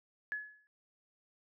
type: tone with exponential decay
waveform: sine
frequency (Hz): 1700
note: G#6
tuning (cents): +40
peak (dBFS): -32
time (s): 0.32-0.67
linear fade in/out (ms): 0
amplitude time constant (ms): 75
effects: none